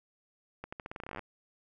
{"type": "accelerating click train", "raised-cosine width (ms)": 0.5, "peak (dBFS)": -25, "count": 17, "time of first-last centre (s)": [0.64, 1.193], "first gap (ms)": 85, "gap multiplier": 0.86, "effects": []}